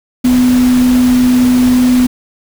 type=tone in noise; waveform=sine; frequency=250 Hz; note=B3; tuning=21 cents sharp; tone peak=-6 dBFS; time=0.24-2.07 s; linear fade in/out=10 ms; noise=pink; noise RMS=-22 dBFS; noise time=0.24-2.07 s; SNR=+13 dB; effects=none